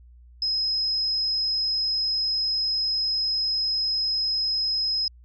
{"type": "tone", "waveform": "sine", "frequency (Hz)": 5110, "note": "D#8", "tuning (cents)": 45, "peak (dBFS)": -22, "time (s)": [0.42, 5.08], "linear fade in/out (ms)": 2, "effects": ["added 60 Hz sine -47 dBFS peak until 5.24 s"]}